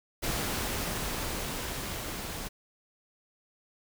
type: noise with level ramp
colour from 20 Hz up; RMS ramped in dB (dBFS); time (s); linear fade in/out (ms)
pink; -31 to -38; 0.22-2.49; 20
effects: none